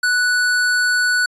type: tone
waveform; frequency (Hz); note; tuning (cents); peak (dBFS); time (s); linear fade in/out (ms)
square; 1480; F#6; 0; -15; 0.03-1.26; 5
effects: resampled to 22050 Hz